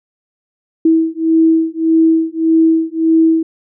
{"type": "beating tone pair", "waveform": "sine", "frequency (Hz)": [323.3, 325], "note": ["E4", "E4"], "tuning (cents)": [-34, -24], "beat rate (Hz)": 1.7, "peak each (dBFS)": -12, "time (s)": [0.85, 3.43], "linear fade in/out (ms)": 5, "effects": []}